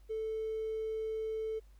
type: tone with hard clipping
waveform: triangle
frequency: 440 Hz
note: A4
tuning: in tune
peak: -34 dBFS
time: 0.09-1.6 s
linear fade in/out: 20 ms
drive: 3 dB
effects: added 50 Hz sine -55 dBFS peak until 1.79 s + pink hiss -72 dBFS RMS until 1.79 s